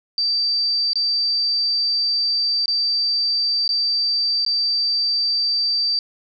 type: tone with dropouts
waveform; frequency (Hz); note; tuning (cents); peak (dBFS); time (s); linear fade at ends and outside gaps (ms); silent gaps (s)
sine; 4657; D8; -15; -17; 0.18-5.99; 1; 0.933-0.956 / 2.658-2.68 / 3.678-3.691 / 4.45-4.463
effects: none